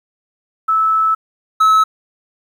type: tone pair in turn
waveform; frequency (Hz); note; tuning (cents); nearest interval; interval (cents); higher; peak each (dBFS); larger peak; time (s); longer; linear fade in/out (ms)
sine / triangle; 1307 / 1295; E6 / E6; -15 / -31; unison; 16; first; -11 / -6; second; 0.68-1.15 / 1.6-1.84; first; 10
effects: 8-bit